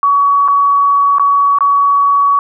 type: tone with dropouts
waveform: sine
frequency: 1129 Hz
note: C#6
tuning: 31 cents sharp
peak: -7 dBFS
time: 0.03-2.39 s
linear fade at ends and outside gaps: 1 ms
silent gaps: 0.479-0.484 / 1.184-1.196 / 1.586-1.607 s
effects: none